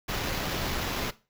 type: noise with sample-and-hold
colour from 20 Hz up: pink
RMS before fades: -31 dBFS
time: 0.08-1.11 s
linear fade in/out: 10 ms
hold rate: 8820 Hz
effects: noise-tail reverb RT60 0.3 s tail -17 dB re dry